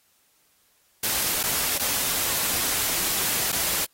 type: noise with dropouts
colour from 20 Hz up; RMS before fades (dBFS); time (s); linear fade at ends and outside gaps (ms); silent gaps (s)
white; -25; 1.03-3.85; 5; 1.431-1.436 / 1.781-1.795 / 3.52-3.525
effects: white hiss -64 dBFS RMS until 3.93 s + AAC 48 kbps

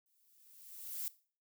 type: noise with exponential growth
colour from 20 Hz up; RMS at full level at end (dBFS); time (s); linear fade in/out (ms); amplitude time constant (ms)
violet; -38; 0.06-1.08; 0; 220
effects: noise-tail reverb RT60 0.4 s tail -18 dB re dry

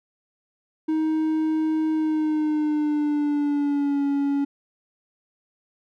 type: tone with pitch glide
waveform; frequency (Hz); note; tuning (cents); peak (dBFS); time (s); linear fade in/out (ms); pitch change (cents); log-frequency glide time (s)
triangle; 314.3 to 281.6; D#4 to C#4; +18 to +27; -18; 0.88-4.45; 10; -191; 1.92-4.04
effects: none

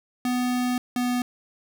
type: tone pair in turn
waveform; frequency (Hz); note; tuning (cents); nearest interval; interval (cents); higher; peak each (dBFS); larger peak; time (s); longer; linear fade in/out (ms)
square; 248.4 / 246.7; B3 / B3; +10 / -2; unison; 12; first; -23 / -23; neither; 0.25-0.78 / 0.96-1.22; first; 2
effects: none

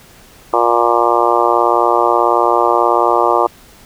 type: harmonic tone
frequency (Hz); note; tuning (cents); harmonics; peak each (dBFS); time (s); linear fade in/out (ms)
118.4; A#2; +27; 3 / 4 / 5 / 6 / 7 / 8 / 9 / 10; -18 / -18 / -18 / -18 / -18 / -18 / -18 / -18; 0.53-3.47; 5
effects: pink hiss -43 dBFS RMS until 3.85 s

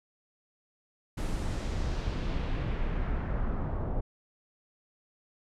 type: noise with low-pass filter sweep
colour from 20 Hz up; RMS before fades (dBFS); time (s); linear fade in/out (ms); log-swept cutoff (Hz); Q
brown; -31; 1.17-4.01; 10; 11000 to 850; 1.3
effects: none

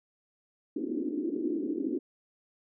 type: band-pass noise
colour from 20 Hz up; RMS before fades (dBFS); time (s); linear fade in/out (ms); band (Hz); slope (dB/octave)
white; -32; 0.76-1.99; 10; 260 to 350; 48
effects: none

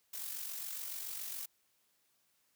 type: noise with amplitude modulation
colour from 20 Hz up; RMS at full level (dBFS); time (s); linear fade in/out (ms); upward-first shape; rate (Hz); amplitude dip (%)
blue; -40; 0.13-1.46; 10; sine; 47.1; 50
effects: white hiss -75 dBFS RMS until 2.55 s + high-pass 60 Hz 12 dB/octave

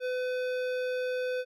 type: tone with hard clipping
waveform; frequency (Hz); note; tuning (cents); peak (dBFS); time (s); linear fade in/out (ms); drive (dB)
sine; 504; B4; +35; -31; 0-1.45; 50; 14
effects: none

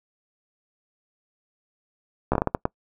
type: slowing click train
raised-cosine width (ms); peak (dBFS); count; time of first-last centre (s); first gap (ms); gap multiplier
1; -7; 8; 2.32-2.654; 14; 1.4
effects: noise-tail reverb RT60 0.1 s tail -26 dB re dry

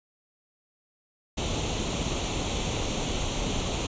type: noise with comb filter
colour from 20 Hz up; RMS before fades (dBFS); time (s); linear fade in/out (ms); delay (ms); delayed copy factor
pink; -29; 1.37-3.87; 10; 0.3; +0.65
effects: resampled to 16000 Hz

